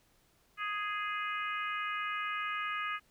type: harmonic tone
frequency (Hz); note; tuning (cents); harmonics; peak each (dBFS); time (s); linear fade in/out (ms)
415.3; G#4; 0; 3 / 4 / 5 / 6 / 7; -36 / -40 / -41 / -42 / -46; 0.57-3; 50
effects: pink hiss -69 dBFS RMS until 3.1 s